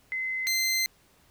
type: tone pair in turn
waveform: sine / 20% pulse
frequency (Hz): 2051 / 2072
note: C7 / C7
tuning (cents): -35 / -17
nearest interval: unison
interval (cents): 18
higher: second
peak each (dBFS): -28 / -19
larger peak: second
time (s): 0.12-0.47 / 0.47-0.86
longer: second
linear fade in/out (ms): 0
effects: pink hiss -62 dBFS RMS until 1.3 s